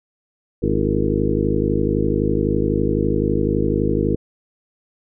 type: harmonic tone with a mistuned harmonic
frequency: 51.91 Hz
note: G#1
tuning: in tune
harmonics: 1 / 2 / 3 / 4 / 5 / 6 / 7 / 8 / 9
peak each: -25 / -25 / -25 / -25 / -25 / -25 / -25 / -25 / -25 dBFS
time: 0.62-4.16 s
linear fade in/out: 10 ms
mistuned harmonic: 7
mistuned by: -73 cents
effects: none